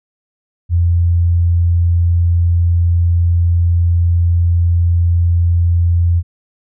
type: tone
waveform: sine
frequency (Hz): 85.9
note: F2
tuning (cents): -28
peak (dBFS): -9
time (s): 0.69-6.23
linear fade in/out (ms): 50
effects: none